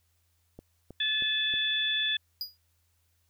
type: click train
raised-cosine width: 2 ms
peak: -31 dBFS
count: 4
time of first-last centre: 0.59-1.539 s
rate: 3.16 Hz
type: harmonic tone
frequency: 866 Hz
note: A5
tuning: 28 cents flat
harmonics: 2 / 3 / 4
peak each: -32 / -37 / -27 dBFS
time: 1-2.17 s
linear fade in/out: 5 ms
type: tone with exponential decay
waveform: square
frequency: 4896 Hz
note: D#8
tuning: 29 cents flat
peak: -29 dBFS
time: 2.41-2.57 s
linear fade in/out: 1 ms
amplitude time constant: 33 ms
effects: added 84 Hz sine -70 dBFS peak until 3.29 s + white hiss -74 dBFS RMS until 3.29 s